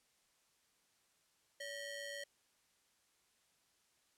sawtooth ring-modulated tone, 1244.5 Hz, D#6, in tune, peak -37 dBFS, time 1.6-2.24 s, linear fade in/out 5 ms, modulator 676 Hz, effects white hiss -75 dBFS RMS until 4.17 s + low-pass 10000 Hz 12 dB/octave

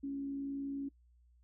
sine tone with frequency modulation, 277.2 Hz, C#4, in tune, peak -36 dBFS, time 0.03-0.89 s, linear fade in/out 10 ms, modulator 61.1 Hz, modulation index 0.21, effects noise-tail reverb RT60 0.1 s tail -22 dB re dry + added 60 Hz sine -63 dBFS peak until 1.43 s

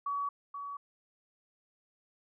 sine tone with echo, 1133 Hz, C#6, 37 cents sharp, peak -31 dBFS, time 0.06-0.29 s, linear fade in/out 5 ms, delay 480 ms, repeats 1, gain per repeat -7 dB, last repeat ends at 0.77 s, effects none

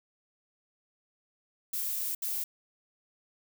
violet noise bursts at uneven times, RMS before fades -33 dBFS, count 2, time 1.73-2.15 / 2.22-2.44 s, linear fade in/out 5 ms, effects none

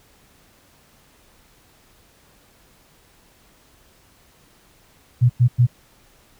sine tone bursts, 122.3 Hz, B2, 16 cents flat, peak -10 dBFS, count 3, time 5.21-5.669 s, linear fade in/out 20 ms, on 87 ms, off 99 ms, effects pink hiss -55 dBFS RMS until 6.39 s

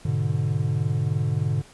triangle chord, G# diminished, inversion none, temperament equal, 103.83 / 123.47 / 146.83 Hz, G#2 / B2 / D3, 0 / 0 / 0 cents, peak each -24 / -24 / -23 dBFS, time 0.05-1.62 s, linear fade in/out 5 ms, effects pink hiss -50 dBFS RMS until 1.73 s + resampled to 24000 Hz

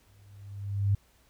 sine tone with exponential growth, 100.1 Hz, G2, 37 cents sharp, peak -20 dBFS, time 0.07-0.95 s, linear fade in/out 5 ms, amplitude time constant 190 ms, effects added 60 Hz sine -65 dBFS peak until 1.29 s + pink hiss -65 dBFS RMS until 1.29 s

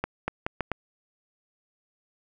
accelerating click train, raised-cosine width 0.5 ms, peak -12 dBFS, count 5, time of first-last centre 0.04-0.717 s, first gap 240 ms, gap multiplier 0.77, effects none

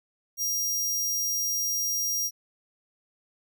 sawtooth tone, 5700 Hz, F8, 34 cents sharp, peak -23 dBFS, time 0.37-2.31 s, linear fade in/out 50 ms, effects none

